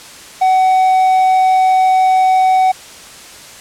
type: tone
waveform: triangle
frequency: 751 Hz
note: F#5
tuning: 26 cents sharp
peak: -6 dBFS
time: 0.41-2.72 s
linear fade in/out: 10 ms
effects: white hiss -35 dBFS RMS until 3.6 s + low-pass 9000 Hz 12 dB/octave